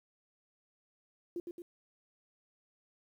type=tone with echo; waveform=sine; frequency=346.9 Hz; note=F4; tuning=12 cents flat; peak=-35 dBFS; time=1.36-1.4 s; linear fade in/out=2 ms; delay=110 ms; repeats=2; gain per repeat=-4 dB; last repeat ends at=1.62 s; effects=11-bit